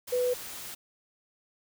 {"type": "tone in noise", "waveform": "sine", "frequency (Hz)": 496.5, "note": "B4", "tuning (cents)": 9, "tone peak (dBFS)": -24, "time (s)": [0.12, 0.34], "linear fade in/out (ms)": 10, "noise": "white", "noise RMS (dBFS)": -41, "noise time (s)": [0.07, 0.75], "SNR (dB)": 14, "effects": []}